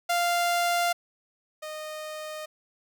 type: tone pair in turn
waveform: sawtooth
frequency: 696 / 616.7 Hz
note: F5 / D#5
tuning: -6 / -16 cents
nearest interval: major second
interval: 210 cents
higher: first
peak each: -19 / -31 dBFS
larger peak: first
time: 0.09-0.93 / 1.62-2.46 s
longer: neither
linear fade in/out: 10 ms
effects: none